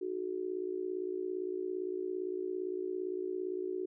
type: tone with amplitude modulation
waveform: sine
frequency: 370 Hz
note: F#4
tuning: in tune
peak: -30 dBFS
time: 0.01-3.86 s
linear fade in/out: 10 ms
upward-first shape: sine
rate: 57.6 Hz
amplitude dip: 85%
effects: none